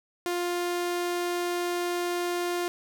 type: tone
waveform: sawtooth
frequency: 351.3 Hz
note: F4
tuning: 10 cents sharp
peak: -23 dBFS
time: 0.26-2.68 s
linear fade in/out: 0 ms
effects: none